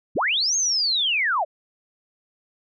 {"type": "linear two-way sweep", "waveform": "sine", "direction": "up then down", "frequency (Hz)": [51, 6560, 548], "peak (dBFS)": -19, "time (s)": [0.15, 1.45], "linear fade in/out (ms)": 20, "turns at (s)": 0.56, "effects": []}